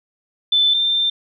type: tone pair in turn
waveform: sine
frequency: 3523 / 3580 Hz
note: A7 / A7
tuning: +1 / +29 cents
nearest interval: unison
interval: 28 cents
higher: second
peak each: -12 / -15 dBFS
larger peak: first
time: 0.52-0.74 / 0.74-1.1 s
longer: second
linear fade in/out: 5 ms
effects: none